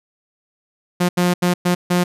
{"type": "tone bursts at uneven times", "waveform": "sawtooth", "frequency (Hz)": 177.7, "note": "F3", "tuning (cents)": 30, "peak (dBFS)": -10, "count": 5, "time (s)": [[1, 1.09], [1.17, 1.34], [1.42, 1.54], [1.65, 1.75], [1.9, 2.04]], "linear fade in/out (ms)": 10, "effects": ["resampled to 32000 Hz"]}